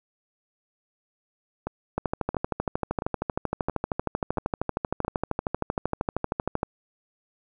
two click trains, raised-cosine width 1 ms, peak -11 / -15 dBFS, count 61 / 6, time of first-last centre 1.98-6.631 / 1.67-5.048 s, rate 12.9 / 1.48 Hz, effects none

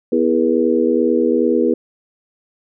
harmonic tone with a mistuned harmonic, 82.41 Hz, E2, in tune, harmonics 3 / 4 / 5 / 6, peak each -18 / -18 / -18 / -18 dBFS, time 0.12-1.74 s, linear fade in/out 5 ms, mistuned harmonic 6, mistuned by -47 cents, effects none

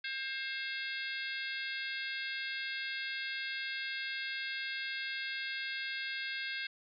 harmonic tone with a mistuned harmonic, 532 Hz, C5, 29 cents sharp, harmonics 3 / 4 / 5 / 6 / 7 / 8 / 9, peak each -40 / -42 / -44 / -46 / -47 / -48 / -49 dBFS, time 0.04-6.67 s, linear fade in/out 5 ms, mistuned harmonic 6, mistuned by +78 cents, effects none

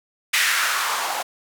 blue noise with band-pass filter sweep, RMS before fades -22 dBFS, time 0.33-1.23 s, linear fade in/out 10 ms, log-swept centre 2100 to 710 Hz, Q 2.5, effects none

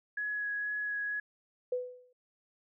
sine tone with vibrato, 1677 Hz, G#6, 16 cents sharp, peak -32 dBFS, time 0.17-1.2 s, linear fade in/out 5 ms, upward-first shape sine, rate 2.1 Hz, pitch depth 11 cents each way
sine tone with exponential decay, 498.5 Hz, B4, 16 cents sharp, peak -27 dBFS, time 1.72-2.13 s, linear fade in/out 5 ms, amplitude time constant 89 ms
effects none

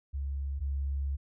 sine tone pair in turn, 69.3 / 69.3 Hz, C#2 / C#2, 0 / 0 cents, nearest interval unison, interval 0 cents, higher neither, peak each -31 / -29 dBFS, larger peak second, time 0.13-0.6 / 0.6-1.17 s, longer second, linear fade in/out 20 ms, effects none

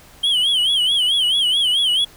triangle tone with vibrato, 3136 Hz, G7, in tune, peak -13 dBFS, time 0.23-2.05 s, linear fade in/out 10 ms, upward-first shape sine, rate 4.6 Hz, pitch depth 130 cents each way, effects pink hiss -46 dBFS RMS until 2.16 s

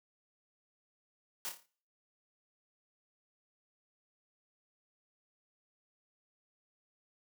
white noise with echo, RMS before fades -39 dBFS, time 1.45-1.49 s, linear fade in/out 0 ms, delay 28 ms, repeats 6, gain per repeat -6 dB, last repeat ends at 1.658 s, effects noise-tail reverb RT60 0.5 s tail -23 dB re dry + high-pass 200 Hz 12 dB/octave

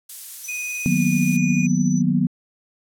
violet noise, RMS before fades -31 dBFS, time 0.09-1.37 s, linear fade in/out 5 ms
sine tone with tremolo, 5990 Hz, F#8, 20 cents sharp, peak -30 dBFS, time 0.43-2.02 s, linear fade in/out 20 ms, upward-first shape sine, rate 19 Hz, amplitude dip 55%
triangle tone with pitch glide, 2489 to 2460 Hz, D#7 to D#7, 0 to -20 cents, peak -25 dBFS, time 0.48-1.67 s, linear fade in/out 10 ms, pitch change -20 cents, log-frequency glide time 0.84-1 s
sine chord, B major seventh, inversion first, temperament equal, 155.56 / 185 / 233.1 / 246.9 Hz, D#3 / F#3 / A#3 / B3, 0 / 0 / 0 / 0 cents, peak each -22 / -20 / -25 / -21 dBFS, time 0.86-2.27 s, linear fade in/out 0 ms
effects low-pass 12000 Hz 12 dB/octave

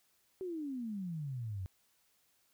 sine exponential sweep, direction down, 384.6 to 89.4 Hz, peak -37 dBFS, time 0.41-1.66 s, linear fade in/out 0 ms, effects white hiss -73 dBFS RMS until 2.53 s

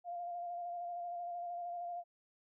sine tone with vibrato, 698.5 Hz, F5, in tune, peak -39 dBFS, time 0.04-2.04 s, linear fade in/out 50 ms, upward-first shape square, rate 13 Hz, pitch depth 20 cents each way, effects none

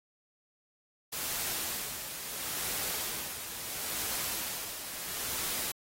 white noise with tremolo, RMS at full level -34 dBFS, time 1.12-5.72 s, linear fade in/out 10 ms, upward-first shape sine, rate 0.74 Hz, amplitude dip 55%, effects AAC 48 kbps

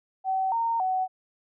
sine tone with pitch steps, 762 / 920 / 749 Hz, G5 / A#5 / F#5, -49 / -23 / +21 cents, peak -23 dBFS, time 0.24-1.08 s, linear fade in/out 50 ms, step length 280 ms, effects none

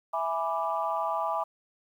sine chord, E dominant seventh, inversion none, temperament equal, 659.3 / 830.6 / 987.8 / 1174.7 Hz, E5 / G#5 / B5 / D6, 0 / 0 / 0 / 0 cents, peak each -32 dBFS, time 0.13-1.44 s, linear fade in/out 10 ms, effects tanh soft clip ceiling -16 dBFS + 10-bit

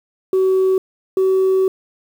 sine tone pair in turn, 377.8 / 379.3 Hz, F#4 / F#4, +36 / +43 cents, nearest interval unison, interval 7 cents, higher second, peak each -10 dBFS, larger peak neither, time 0.33-0.78 / 1.17-1.68 s, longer second, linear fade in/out 2 ms, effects tanh soft clip ceiling -10 dBFS + 7-bit

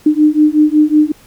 sine beating tone pair, 300.8 / 306.2 Hz, D4 / D#4, +42 / -28 cents, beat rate 5.4 Hz, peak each -10 dBFS, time 0.06-1.12 s, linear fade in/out 5 ms, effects pink hiss -45 dBFS RMS until 1.26 s

